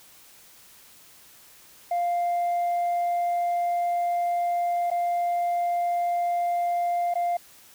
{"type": "tone with dropouts", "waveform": "sine", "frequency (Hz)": 698.5, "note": "F5", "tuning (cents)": 0, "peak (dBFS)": -20, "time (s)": [1.91, 7.37], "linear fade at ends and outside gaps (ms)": 5, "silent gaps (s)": [[4.903, 4.913], [7.14, 7.154]], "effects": ["tanh soft clip ceiling -21 dBFS", "white hiss -52 dBFS RMS until 7.74 s"]}